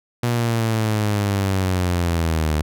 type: linear sweep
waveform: sawtooth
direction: down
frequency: 121.1 to 75.1 Hz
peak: -14 dBFS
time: 0.23-2.62 s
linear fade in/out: 5 ms
effects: none